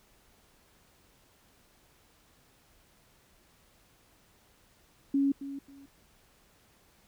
sine tone with echo, 277.2 Hz, C#4, in tune, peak -23 dBFS, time 5.14-5.32 s, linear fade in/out 5 ms, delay 270 ms, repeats 2, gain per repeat -13 dB, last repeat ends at 5.86 s, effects pink hiss -64 dBFS RMS until 7.07 s

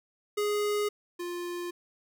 square tone pair in turn, 415.3 / 350.4 Hz, G#4 / F4, 0 / +6 cents, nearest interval minor third, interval 294 cents, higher first, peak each -27 / -34 dBFS, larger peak first, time 0.37-0.89 / 1.19-1.71 s, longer neither, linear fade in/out 10 ms, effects none

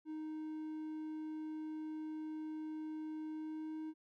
triangle tone with pitch glide, 311.1 to 313.4 Hz, D#4 to D#4, 0 to +13 cents, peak -39 dBFS, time 0.05-3.94 s, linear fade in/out 50 ms, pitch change +13 cents, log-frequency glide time 3.3-3.8 s, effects none

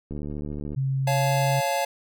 click train, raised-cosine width 3 ms, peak -21 dBFS, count 48, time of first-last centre 0.11-0.747 s, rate 73.8 Hz
sine tone with pitch glide, 134.5 to 136.14 Hz, C3 to C#3, +48 to -31 cents, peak -22 dBFS, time 0.76-1.61 s, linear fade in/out 20 ms, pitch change +21 cents, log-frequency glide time 1.18-1.3 s
square chord, Db augmented, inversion none, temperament just, 554.4 / 693 / 866.2 Hz, Db5 / F5 / A5, 0 / -14 / -27 cents, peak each -28 dBFS, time 1.07-1.85 s, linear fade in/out 5 ms
effects none

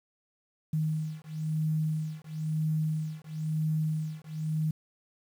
sine beating tone pair, 155.56 / 156.56 Hz, D#3 / D#3, 0 / +11 cents, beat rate 1 Hz, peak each -31 dBFS, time 0.73-4.71 s, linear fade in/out 5 ms, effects 9-bit

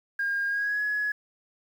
sine tone with pitch glide, 1616 to 1686.6 Hz, G#6 to G#6, -48 to +26 cents, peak -24 dBFS, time 0.19-1.12 s, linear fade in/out 5 ms, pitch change +74 cents, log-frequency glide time 0.47-0.82 s, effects tanh soft clip ceiling -20 dBFS + 9-bit

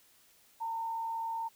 sine tone with frequency modulation, 909 Hz, A#5, 44 cents flat, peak -33 dBFS, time 0.6-1.49 s, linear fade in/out 20 ms, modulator 60.8 Hz, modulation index 0.22, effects white hiss -64 dBFS RMS until 1.55 s

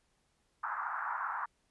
white band-pass noise, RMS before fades -37 dBFS, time 0.63-1.46 s, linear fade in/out 10 ms, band 850 to 1500 Hz, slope 48 dB/octave, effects pink hiss -75 dBFS RMS until 1.7 s + resampled to 24000 Hz

